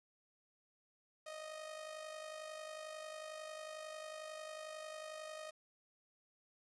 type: tone with amplitude modulation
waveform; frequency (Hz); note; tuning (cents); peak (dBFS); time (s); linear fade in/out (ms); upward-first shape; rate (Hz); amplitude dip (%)
sawtooth; 622.3; D#5; 0; -40; 1.26-5.51; 10; sine; 51.1; 55
effects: resampled to 24000 Hz + 11-bit